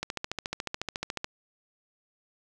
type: click train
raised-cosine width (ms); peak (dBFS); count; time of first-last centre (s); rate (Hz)
0.2; -14; 18; 0.03-1.244; 14
effects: none